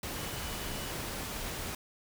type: tone in noise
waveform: sine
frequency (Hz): 2960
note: F#7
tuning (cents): 0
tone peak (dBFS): -49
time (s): 0.16-0.91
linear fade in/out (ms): 2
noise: pink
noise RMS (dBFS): -38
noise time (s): 0.03-1.75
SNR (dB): -14
effects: none